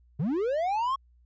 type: linear sweep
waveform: triangle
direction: up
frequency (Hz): 123.47 to 1108.7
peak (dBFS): -23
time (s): 0.19-0.96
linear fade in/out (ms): 10
effects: added 60 Hz sine -57 dBFS peak until 1.25 s + resampled to 16000 Hz